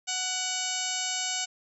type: harmonic tone with a mistuned harmonic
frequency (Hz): 740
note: F#5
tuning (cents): 0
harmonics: 1 / 2 / 3 / 4 / 5 / 6 / 7 / 8 / 9 / 10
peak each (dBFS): -39 / -40 / -39 / -35 / -40 / -39 / -40 / -37 / -39 / -34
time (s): 0.07-1.46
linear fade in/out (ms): 20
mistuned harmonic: 3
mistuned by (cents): +38
effects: none